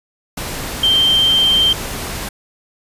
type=tone in noise; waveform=sine; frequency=3142 Hz; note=G7; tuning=3 cents sharp; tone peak=-10 dBFS; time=0.83-1.73 s; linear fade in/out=5 ms; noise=pink; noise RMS=-25 dBFS; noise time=0.37-2.29 s; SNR=+12 dB; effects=resampled to 32000 Hz